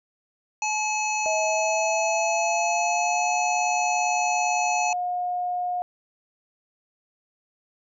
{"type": "harmonic tone", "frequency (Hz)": 855, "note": "A5", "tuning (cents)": -50, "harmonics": [1, 3, 5, 7, 8], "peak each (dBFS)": [-26, -28, -40, -31, -35], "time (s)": [0.62, 4.93], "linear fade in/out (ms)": 2}
{"type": "tone with pitch glide", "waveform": "sine", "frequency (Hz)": [639, 717.3], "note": ["D#5", "F5"], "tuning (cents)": [46, 46], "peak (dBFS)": -24, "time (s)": [1.26, 5.82], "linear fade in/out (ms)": 0, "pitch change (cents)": 200, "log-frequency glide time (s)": [1.45, 3.33]}
{"effects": []}